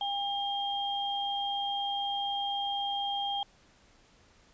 sine tone pair together, 803 / 3212 Hz, G5 / G7, +41 / +41 cents, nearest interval 2 octaves, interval 2400 cents, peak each -32 / -33 dBFS, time 0.01-3.43 s, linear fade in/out 2 ms, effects pink hiss -62 dBFS RMS until 4.53 s + resampled to 16000 Hz

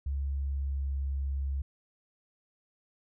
sine tone with pitch glide, 69.3 to 68.54 Hz, C#2 to C#2, 0 to -19 cents, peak -29 dBFS, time 0.06-1.62 s, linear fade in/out 5 ms, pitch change -19 cents, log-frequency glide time 0.3-0.93 s, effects none

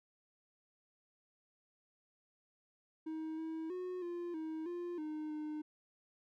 triangle tone with pitch steps, 316.7 / 321.4 / 364.6 / 347.8 / 316.9 / 349.7 / 307.2 / 304.5 Hz, D#4 / E4 / F#4 / F4 / D#4 / F4 / D#4 / D#4, +31 / -44 / -25 / -7 / +32 / +2 / -22 / -37 cents, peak -37 dBFS, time 3.06-5.62 s, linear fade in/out 10 ms, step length 320 ms, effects none

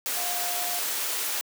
sine tone in noise, 709 Hz, F5, 26 cents sharp, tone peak -34 dBFS, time 0.17-0.79 s, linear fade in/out 0 ms, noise white, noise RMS -29 dBFS, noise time 0.06-1.41 s, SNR -8 dB, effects high-pass 400 Hz 12 dB/octave

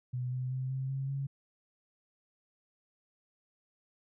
sine tone with pitch steps, 125.1 / 127.51 / 129.96 / 132.46 / 135.01 / 137.61 Hz, B2 / C3 / C3 / C3 / C#3 / C#3, +23 / -44 / -11 / +22 / -45 / -12 cents, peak -32 dBFS, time 0.13-1.27 s, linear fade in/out 10 ms, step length 190 ms, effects none

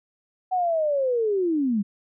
sine linear sweep, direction down, 754 to 191.5 Hz, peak -20 dBFS, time 0.51-1.83 s, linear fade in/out 20 ms, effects none

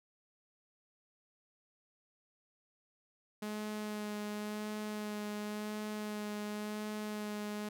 sawtooth tone with vibrato, 210.6 Hz, G#3, 24 cents sharp, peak -34 dBFS, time 3.42-7.69 s, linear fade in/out 5 ms, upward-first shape sine, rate 0.93 Hz, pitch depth 15 cents each way, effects none

